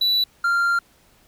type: tone pair in turn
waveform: triangle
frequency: 3951 / 1389.2 Hz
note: B7 / F6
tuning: 0 / -10 cents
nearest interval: octave + tritone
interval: 1810 cents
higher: first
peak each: -15 dBFS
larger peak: neither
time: 0.01-0.24 / 0.44-0.79 s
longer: second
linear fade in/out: 5 ms
effects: pink hiss -57 dBFS RMS until 1.27 s